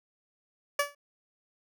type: tone with exponential decay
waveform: 15% pulse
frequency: 575 Hz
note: D5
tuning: 37 cents flat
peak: -15 dBFS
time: 0.79-0.95 s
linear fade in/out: 5 ms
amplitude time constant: 34 ms
effects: none